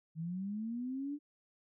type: linear sweep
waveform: sine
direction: up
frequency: 155.56 to 296.4 Hz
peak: -36 dBFS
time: 0.15-1.19 s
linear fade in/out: 50 ms
effects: none